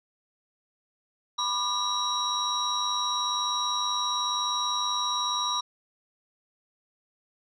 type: tone cluster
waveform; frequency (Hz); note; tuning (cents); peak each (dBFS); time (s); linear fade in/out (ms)
sine; 995 / 1094 / 1195 / 3881 / 5620; B5 / C#6 / D6 / B7 / F8; +13 / -23 / +30 / -31 / +10; -31 / -36 / -31 / -28 / -34; 1.38-5.61; 10
effects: tanh soft clip ceiling -18 dBFS